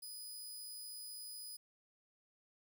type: tone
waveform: 15% pulse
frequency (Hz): 4978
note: D#8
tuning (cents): 0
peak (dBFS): -40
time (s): 0.02-1.57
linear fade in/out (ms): 10
effects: 13-bit